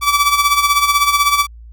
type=tone with tremolo; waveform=sawtooth; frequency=1154 Hz; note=D6; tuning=31 cents flat; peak=-5 dBFS; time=0.01-1.47 s; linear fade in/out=50 ms; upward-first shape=sine; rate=16 Hz; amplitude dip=65%; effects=added 57 Hz sine -34 dBFS peak until 1.72 s